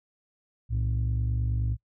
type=tone pair together; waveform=sine; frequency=63.36 / 112.9 Hz; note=B1 / A2; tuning=+45 / +45 cents; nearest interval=minor seventh; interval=1000 cents; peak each=-25 dBFS; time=0.69-1.77 s; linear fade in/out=50 ms; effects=noise-tail reverb RT60 0.1 s tail -24 dB re dry + tanh soft clip ceiling -21 dBFS